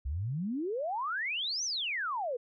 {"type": "exponential two-way sweep", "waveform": "sine", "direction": "up then down", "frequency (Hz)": [61.74, 6272, 459.1], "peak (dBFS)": -31, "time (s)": [0.05, 2.37], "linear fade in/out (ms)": 10, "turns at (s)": 1.64, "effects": []}